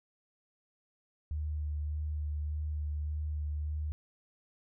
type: tone with vibrato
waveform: sine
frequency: 75.3 Hz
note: D2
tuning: 44 cents sharp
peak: -32 dBFS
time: 1.31-3.92 s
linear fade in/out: 0 ms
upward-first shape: sine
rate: 1.7 Hz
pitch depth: 18 cents each way
effects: none